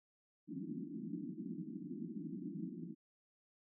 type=band-pass noise; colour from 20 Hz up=pink; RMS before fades=-45 dBFS; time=0.47-2.95 s; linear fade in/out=50 ms; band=160 to 340 Hz; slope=96 dB/octave; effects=none